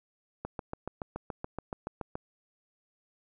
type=click train; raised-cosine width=1 ms; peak=-21 dBFS; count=13; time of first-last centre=0.45-2.155 s; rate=7.04 Hz; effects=none